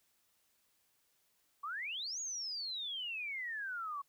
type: exponential two-way sweep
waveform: sine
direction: up then down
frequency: 1100 to 6790 to 1100 Hz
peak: -38 dBFS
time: 1.63-4.02 s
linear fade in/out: 10 ms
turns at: 2.2 s
effects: white hiss -75 dBFS RMS until 4.08 s